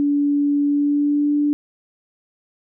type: tone with pitch glide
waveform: sine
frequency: 287.7 to 292.7 Hz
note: D4 to D4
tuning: -36 to -6 cents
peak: -15 dBFS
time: 0-1.53 s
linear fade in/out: 0 ms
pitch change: +30 cents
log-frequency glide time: 0.65-1.34 s
effects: none